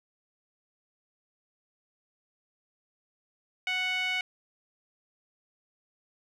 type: tone with band-pass filter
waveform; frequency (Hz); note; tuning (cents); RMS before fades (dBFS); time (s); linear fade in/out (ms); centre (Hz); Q
sawtooth; 740; F#5; 0; -30; 3.67-4.21; 2; 2500; 6.5
effects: none